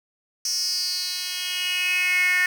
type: tone with high-pass filter sweep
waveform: 10% pulse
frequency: 362.9 Hz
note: F#4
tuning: 34 cents flat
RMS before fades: -24 dBFS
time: 0.45-2.46 s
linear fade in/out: 2 ms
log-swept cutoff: 5700 to 1900 Hz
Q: 6.6
effects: none